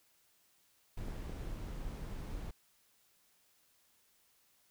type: noise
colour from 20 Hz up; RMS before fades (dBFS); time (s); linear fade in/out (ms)
brown; -42; 0.97-2.51; 5
type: clicks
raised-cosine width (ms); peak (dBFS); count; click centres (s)
2; -32; 2; 1.084 / 1.295
effects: white hiss -71 dBFS RMS until 4.7 s